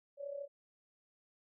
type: tone with amplitude modulation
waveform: sine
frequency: 566 Hz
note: C#5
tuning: 36 cents sharp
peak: -37 dBFS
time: 0.17-0.48 s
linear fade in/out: 50 ms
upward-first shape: sine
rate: 33.7 Hz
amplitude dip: 70%
effects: none